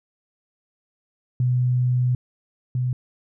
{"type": "tone pair in turn", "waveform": "sine", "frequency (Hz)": [125, 125.72], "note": ["B2", "B2"], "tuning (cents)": [21, 31], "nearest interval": "unison", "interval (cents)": 10, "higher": "second", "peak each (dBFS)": [-17, -20], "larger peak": "first", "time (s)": [[1.4, 2.15], [2.75, 2.93]], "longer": "first", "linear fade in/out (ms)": 2, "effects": []}